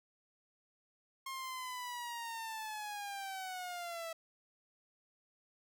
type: linear sweep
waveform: sawtooth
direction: down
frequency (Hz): 1073 to 652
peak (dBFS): -37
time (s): 1.26-4.13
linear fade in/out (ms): 5
effects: none